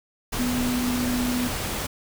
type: tone in noise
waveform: sine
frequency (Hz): 246.9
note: B3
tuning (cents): 0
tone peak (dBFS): -23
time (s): 0.39-1.48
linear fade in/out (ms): 10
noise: pink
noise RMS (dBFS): -29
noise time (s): 0.32-1.87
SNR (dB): +3
effects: none